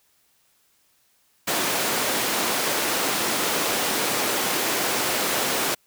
pink high-pass noise, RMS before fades -24 dBFS, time 1.47-5.75 s, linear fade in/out 10 ms, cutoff 310 Hz, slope 12 dB/octave, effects white hiss -64 dBFS RMS until 5.86 s

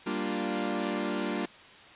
sawtooth chord, G minor seventh, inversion none, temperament equal, 196 / 233.1 / 293.7 / 349.2 Hz, G3 / Bb3 / D4 / F4, 0 / 0 / 0 / 0 cents, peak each -31 dBFS, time 0.06-1.46 s, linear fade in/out 10 ms, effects white hiss -51 dBFS RMS until 1.95 s + resampled to 8000 Hz

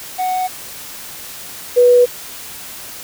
triangle / sine tone pair in turn, 740 / 489.8 Hz, F#5 / B4, 0 / -14 cents, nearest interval perfect fifth, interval 714 cents, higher first, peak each -14 / -6 dBFS, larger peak second, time 0.18-0.48 / 1.76-2.06 s, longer neither, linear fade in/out 20 ms, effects white hiss -32 dBFS RMS until 3.03 s

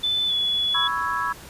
sine tone with pitch glide, 3511 to 3407 Hz, A7 to G#7, -4 to +44 cents, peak -20 dBFS, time 0.03-0.88 s, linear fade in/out 10 ms, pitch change -52 cents, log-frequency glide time 0.27-0.33 s
sine chord, C# minor seventh, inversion third, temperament equal, 987.8 / 1108.7 / 1318.5 / 1661.2 Hz, B5 / C#6 / E6 / G#6, 0 / 0 / 0 / 0 cents, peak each -28 dBFS, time 0.74-1.33 s, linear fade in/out 10 ms
effects pink hiss -43 dBFS RMS until 1.49 s + resampled to 32000 Hz

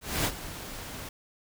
pink noise with ADSR envelope, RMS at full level -26 dBFS, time 0.01-1.09 s, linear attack 240 ms, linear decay 62 ms, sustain -14 dB, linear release 4 ms, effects none

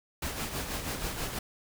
pink noise with tremolo, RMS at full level -33 dBFS, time 0.22-1.39 s, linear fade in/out 5 ms, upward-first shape sine, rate 6.2 Hz, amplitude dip 50%, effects none

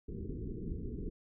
pink low-pass noise, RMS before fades -40 dBFS, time 0.08-1.1 s, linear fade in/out 10 ms, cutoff 450 Hz, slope 96 dB/octave, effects none

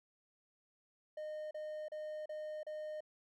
triangle tone bursts, 613 Hz, D#5, 26 cents flat, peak -39 dBFS, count 5, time 1.17-3.006 s, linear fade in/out 5 ms, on 340 ms, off 34 ms, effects none

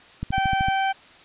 click train, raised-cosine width 5 ms, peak -15 dBFS, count 7, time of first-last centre 0.23-0.685 s, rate 13.2 Hz
harmonic tone, 775 Hz, G5, 20 cents flat, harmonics 1 / 2 / 3 / 4, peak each -21 / -28 / -32 / -34 dBFS, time 0.32-0.93 s, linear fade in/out 20 ms
effects white hiss -49 dBFS RMS until 1.24 s + resampled to 8000 Hz

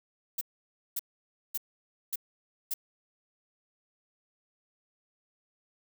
violet noise bursts, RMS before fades -32 dBFS, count 5, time 0.38-2.74 s, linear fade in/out 5 ms, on 32 ms, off 550 ms, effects none

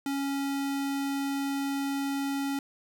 square tone, 277.3 Hz, C#4, 1 cent sharp, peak -29 dBFS, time 0.06-2.59 s, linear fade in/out 2 ms, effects 10-bit

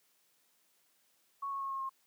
sine tone with pitch steps, 1108.7 / 1099.1 / 1089.7 / 1080.3 / 1070.9 Hz, C#6 / C#6 / C#6 / C#6 / C6, 0 / -15 / -30 / -45 / +40 cents, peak -35 dBFS, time 1.42-1.895 s, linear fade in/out 10 ms, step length 95 ms, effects white hiss -72 dBFS RMS until 2.06 s + high-pass 150 Hz 12 dB/octave

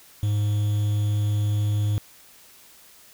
triangle tone with quantisation, 104.2 Hz, G#2, 6 cents sharp, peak -18 dBFS, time 0.23-1.98 s, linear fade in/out 0 ms, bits 7, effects white hiss -51 dBFS RMS until 3.13 s

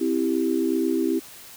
sine chord, C major, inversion none, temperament equal, 261.6 / 329.6 / 392 Hz, C4 / E4 / G4, 0 / 0 / 0 cents, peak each -25 / -23 / -26 dBFS, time 0-1.2 s, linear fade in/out 20 ms, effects white hiss -44 dBFS RMS until 1.56 s

